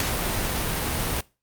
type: noise with ADSR envelope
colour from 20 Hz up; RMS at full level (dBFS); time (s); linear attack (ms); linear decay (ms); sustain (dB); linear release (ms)
pink; -17; 0-1.21; 4; 3; -9; 6
effects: noise-tail reverb RT60 0.3 s tail -21 dB re dry + Opus 48 kbps